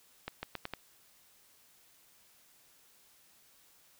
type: accelerating click train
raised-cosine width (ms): 0.3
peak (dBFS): -21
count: 5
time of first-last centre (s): 0.28-0.737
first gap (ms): 150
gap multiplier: 0.82
effects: white hiss -64 dBFS RMS until 3.99 s